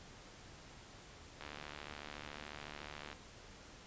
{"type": "click train", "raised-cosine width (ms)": 0.3, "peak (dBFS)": -30, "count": 128, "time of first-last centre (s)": [1.41, 3.129], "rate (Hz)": 73.9, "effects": ["pink hiss -56 dBFS RMS until 3.86 s", "resampled to 16000 Hz"]}